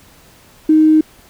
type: tone with tanh clipping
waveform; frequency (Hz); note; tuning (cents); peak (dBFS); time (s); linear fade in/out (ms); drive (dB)
triangle; 311.7; D#4; +3; -6; 0.69-1.01; 5; 3
effects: pink hiss -46 dBFS RMS until 1.29 s